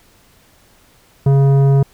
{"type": "tone with tanh clipping", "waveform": "sine", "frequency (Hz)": 137.9, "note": "C#3", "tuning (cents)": -9, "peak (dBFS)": -10, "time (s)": [1.26, 1.83], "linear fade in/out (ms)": 5, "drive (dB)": 12, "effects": ["pink hiss -51 dBFS RMS until 1.93 s"]}